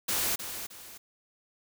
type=noise with echo; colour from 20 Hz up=white; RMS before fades=-29 dBFS; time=0.08-0.36 s; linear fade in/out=10 ms; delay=310 ms; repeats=2; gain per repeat=-9 dB; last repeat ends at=0.98 s; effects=none